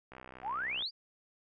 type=click train; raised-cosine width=0.5 ms; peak=-33 dBFS; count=46; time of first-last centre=0.12-0.823 s; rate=64 Hz
type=exponential sweep; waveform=sine; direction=up; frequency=698.5 to 4978 Hz; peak=-33 dBFS; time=0.42-0.91 s; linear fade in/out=50 ms
effects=none